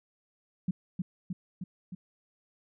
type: tone with echo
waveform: sine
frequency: 181.8 Hz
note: F#3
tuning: 30 cents flat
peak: -25 dBFS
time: 0.68-0.71 s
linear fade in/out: 5 ms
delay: 310 ms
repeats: 4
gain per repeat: -3 dB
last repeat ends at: 1.95 s
effects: none